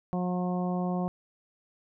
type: harmonic tone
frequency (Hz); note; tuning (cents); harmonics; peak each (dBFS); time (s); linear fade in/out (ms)
180; F#3; -47; 1 / 2 / 3 / 4 / 5 / 6; -28 / -37 / -38 / -36 / -43 / -43; 0.13-1.08; 0
effects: none